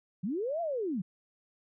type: linear two-way sweep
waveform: sine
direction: up then down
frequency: 161.8 to 698.5 to 161.8 Hz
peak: -30 dBFS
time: 0.23-1.02 s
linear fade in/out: 10 ms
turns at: 0.61 s
effects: none